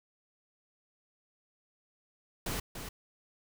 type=noise with echo; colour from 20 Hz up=pink; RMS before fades=-35 dBFS; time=2.46-2.6 s; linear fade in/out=5 ms; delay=290 ms; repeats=1; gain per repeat=-7 dB; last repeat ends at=2.89 s; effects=none